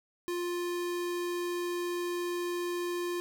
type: tone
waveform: square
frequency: 350.8 Hz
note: F4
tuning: 8 cents sharp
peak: -32 dBFS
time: 0.28-3.2 s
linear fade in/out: 0 ms
effects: none